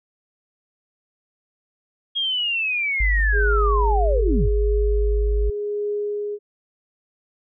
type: linear sweep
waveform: sine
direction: down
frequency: 3282 to 58.27 Hz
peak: -20 dBFS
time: 2.15-4.49 s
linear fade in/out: 20 ms
type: tone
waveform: sine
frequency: 51 Hz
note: G#1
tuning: 31 cents flat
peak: -17 dBFS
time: 3-5.5 s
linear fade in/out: 5 ms
type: tone with tremolo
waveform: sine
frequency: 413.9 Hz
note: G#4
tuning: 6 cents flat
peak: -21 dBFS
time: 3.32-6.39 s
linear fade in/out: 50 ms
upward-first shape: triangle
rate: 0.87 Hz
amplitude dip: 45%
effects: none